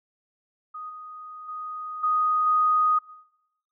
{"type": "tone with level steps", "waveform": "sine", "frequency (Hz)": 1244.5, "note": "D#6", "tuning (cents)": 0, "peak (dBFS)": [-34, -38, -32, -20, -18], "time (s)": [0.74, 2.99], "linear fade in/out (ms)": 10, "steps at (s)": [0.89, 1.48, 2.03, 2.46], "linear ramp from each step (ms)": 10, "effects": ["noise-tail reverb RT60 0.9 s tail -21 dB re dry"]}